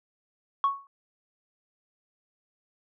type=tone with exponential decay; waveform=sine; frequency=1108 Hz; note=C#6; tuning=1 cent flat; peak=-16 dBFS; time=0.64-0.87 s; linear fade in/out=1 ms; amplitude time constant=48 ms; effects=tanh soft clip ceiling -17 dBFS